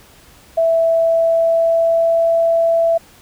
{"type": "tone with pitch glide", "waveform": "sine", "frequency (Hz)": [659.3, 665.4], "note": ["E5", "E5"], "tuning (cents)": [0, 16], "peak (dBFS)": -11, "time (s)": [0.57, 2.98], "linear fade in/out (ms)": 10, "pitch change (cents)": 16, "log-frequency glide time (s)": [0.82, 2.32], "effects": ["pink hiss -46 dBFS RMS until 3.21 s"]}